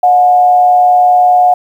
sine tone with frequency modulation, 725 Hz, F#5, 35 cents flat, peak -4 dBFS, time 0.03-1.54 s, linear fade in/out 5 ms, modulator 125 Hz, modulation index 0.33, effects 7-bit

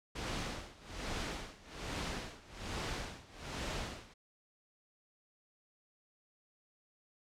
pink noise with tremolo, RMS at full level -38 dBFS, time 0.15-4.14 s, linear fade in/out 10 ms, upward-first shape sine, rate 1.2 Hz, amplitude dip 90%, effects low-pass 6000 Hz 12 dB/octave

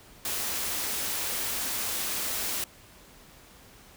white band-stop noise, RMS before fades -31 dBFS, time 0.25-2.64 s, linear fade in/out 2 ms, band 120 to 170 Hz, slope 96 dB/octave, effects pink hiss -53 dBFS RMS until 3.96 s

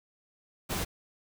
pink noise, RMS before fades -32 dBFS, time 0.69-0.85 s, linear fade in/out 20 ms, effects none

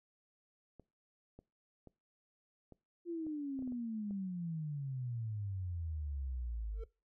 clicks, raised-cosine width 2 ms, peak -40 dBFS, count 10, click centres 0.797 / 1.39 / 1.873 / 2.723 / 3.267 / 3.591 / 3.624 / 3.676 / 3.722 / 4.109 s
sine exponential sweep, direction down, 350 to 48.62 Hz, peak -37 dBFS, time 3.05-6.86 s, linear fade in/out 50 ms
triangle tone with exponential growth, 450 Hz, A4, 39 cents sharp, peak -40 dBFS, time 6.71-6.84 s, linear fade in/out 5 ms, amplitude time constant 27 ms
effects noise-tail reverb RT60 0.3 s tail -23 dB re dry

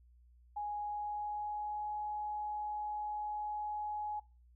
sine tone with pitch glide, 830.6 to 840.3 Hz, G#5 to G#5, 0 to +20 cents, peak -36 dBFS, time 0.56-4.2 s, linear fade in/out 10 ms, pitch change +20 cents, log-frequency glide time 0.78-1.91 s, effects noise-tail reverb RT60 0.3 s tail -20 dB re dry + added 60 Hz sine -60 dBFS peak until 4.55 s

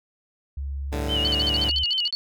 sine tone, 69.3 Hz, C#2, in tune, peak -27 dBFS, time 0.57-1.84 s, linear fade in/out 5 ms
10% pulse chord, G suspended second, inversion none, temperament equal, 98 / 110 / 146.83 Hz, G2 / A2 / D3, 0 / 0 / 0 cents, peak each -27 / -24 / -24 dBFS, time 0.92-1.7 s, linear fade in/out 5 ms
sine tone with vibrato, 2971 Hz, F#7, 6 cents sharp, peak -22 dBFS, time 1.08-2.11 s, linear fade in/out 50 ms, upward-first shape sine, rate 6 Hz, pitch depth 73 cents each way
sine tone bursts, 4435 Hz, C#8, in tune, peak -23 dBFS, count 13, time 1.25-2.15 s, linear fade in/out 0 ms, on 24 ms, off 49 ms
effects none

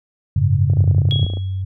sine chord, F# suspended second, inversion none, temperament equal, 92.5 / 103.83 / 138.59 Hz, F#2 / G#2 / C#3, 0 / 0 / 0 cents, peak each -17 dBFS, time 0.36-1.25 s, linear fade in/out 5 ms
click train, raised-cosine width 2 ms, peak -18 dBFS, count 20, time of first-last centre 0.7-1.371 s, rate 28.3 Hz
sine tone with pitch glide, 93.1 to 94.95 Hz, F#2 to F#2, +11 to +45 cents, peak -20 dBFS, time 0.77-1.65 s, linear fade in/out 10 ms, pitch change +34 cents, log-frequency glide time 0.92-1.2 s
sine tone with exponential decay, 3322 Hz, G#7, in tune, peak -18 dBFS, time 1.11-1.62 s, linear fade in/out 0 ms, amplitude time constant 110 ms
effects none

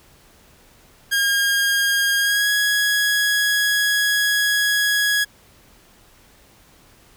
sawtooth tone with pitch glide, 1622 to 1667.6 Hz, G#6 to G#6, -41 to +7 cents, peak -13 dBFS, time 1.11-5.25 s, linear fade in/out 20 ms, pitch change +48 cents, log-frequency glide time 2.19-2.5 s, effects pink hiss -52 dBFS RMS until 7.16 s

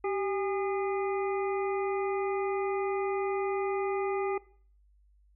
harmonic tone with a mistuned harmonic, 407 Hz, G#4, 35 cents flat, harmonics 1 / 2 / 3 / 5 / 6, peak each -29 / -35 / -39 / -43 / -45 dBFS, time 0.04-4.38 s, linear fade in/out 5 ms, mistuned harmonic 1, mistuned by -79 cents, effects noise-tail reverb RT60 0.5 s tail -20 dB re dry + added 50 Hz sine -60 dBFS peak until 5.35 s

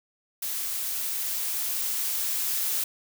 blue noise with level ramp, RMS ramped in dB -31 to -27 dBFS, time 0.42-2.84 s, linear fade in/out 5 ms, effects none

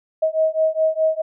sine beating tone pair, 632 / 636.8 Hz, D#5 / D#5, +27 / +40 cents, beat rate 4.8 Hz, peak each -19 dBFS, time 0.22-1.22 s, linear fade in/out 10 ms, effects none

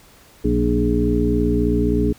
harmonic tone with a mistuned harmonic, 59.4 Hz, A#1, 33 cents sharp, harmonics 1 / 2 / 3 / 4 / 5 / 7, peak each -21 / -26 / -25 / -22 / -21 / -22 dBFS, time 0.44-2.13 s, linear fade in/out 10 ms, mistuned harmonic 4, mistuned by -30 cents, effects pink hiss -49 dBFS RMS until 2.18 s

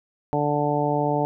harmonic tone, 146.83 Hz, D3, in tune, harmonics 1 / 2 / 3 / 4 / 5 / 6, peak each -27 / -27 / -27 / -27 / -27 / -27 dBFS, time 0.33-1.25 s, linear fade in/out 0 ms, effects none

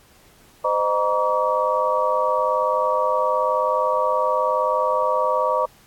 sine tone cluster, 515 / 614 / 945 / 1141 Hz, C5 / D#5 / A#5 / C#6, -28 / -23 / +23 / +50 cents, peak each -23 dBFS, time 0.64-5.66 s, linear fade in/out 10 ms, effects pink hiss -53 dBFS RMS until 5.86 s + AAC 64 kbps

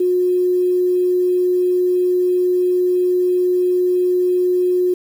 sine tone with quantisation, 361.5 Hz, F#4, 40 cents flat, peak -13 dBFS, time 0-4.94 s, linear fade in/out 5 ms, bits 7, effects none

